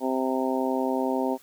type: harmonic tone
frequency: 130.81 Hz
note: C3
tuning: in tune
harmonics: 2 / 3 / 4 / 5 / 6 / 7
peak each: -27 / -30 / -31 / -32 / -34 / -32 dBFS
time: 0-1.38 s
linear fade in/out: 50 ms
effects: white hiss -55 dBFS RMS until 1.42 s